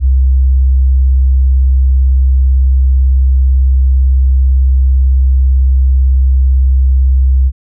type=tone with vibrato; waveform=sine; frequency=65.41 Hz; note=C2; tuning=in tune; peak=-5 dBFS; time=0-7.52 s; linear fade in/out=50 ms; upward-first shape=sine; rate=18 Hz; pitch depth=19 cents each way; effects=none